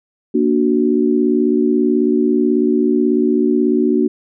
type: chord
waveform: sine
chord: Bb augmented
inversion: none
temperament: equal with one note detuned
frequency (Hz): 235.4 / 293.7 / 370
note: Bb3 / D4 / F#4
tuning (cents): +17 / 0 / 0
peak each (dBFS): -16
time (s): 0.34-4.08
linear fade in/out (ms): 10
effects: none